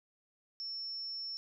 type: tone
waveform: sine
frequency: 5400 Hz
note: E8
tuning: 41 cents sharp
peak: -38 dBFS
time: 0.6-1.37 s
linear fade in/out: 0 ms
effects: none